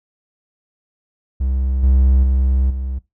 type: tone with level steps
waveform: triangle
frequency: 65.41 Hz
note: C2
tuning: in tune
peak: -14 / -8 / -11 / -19 dBFS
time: 1.4-2.99 s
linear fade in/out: 10 ms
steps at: 1.83 / 2.23 / 2.7 s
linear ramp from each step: 5 ms
effects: noise-tail reverb RT60 0.2 s tail -20 dB re dry